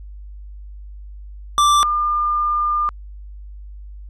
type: tone pair in turn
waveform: square / sine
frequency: 1174.7 / 1202.9 Hz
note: D6 / D6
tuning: 0 / +41 cents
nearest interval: unison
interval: 41 cents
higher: second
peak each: -12 / -16 dBFS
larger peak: first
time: 1.58-1.83 / 1.83-2.89 s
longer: second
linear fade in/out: 0 ms
effects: added 50 Hz sine -33 dBFS peak until 4.09 s + low-pass 9000 Hz 12 dB/octave